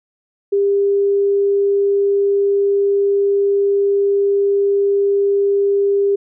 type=tone; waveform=sine; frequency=400 Hz; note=G4; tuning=35 cents sharp; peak=-12 dBFS; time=0.52-6.16 s; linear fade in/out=10 ms; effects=none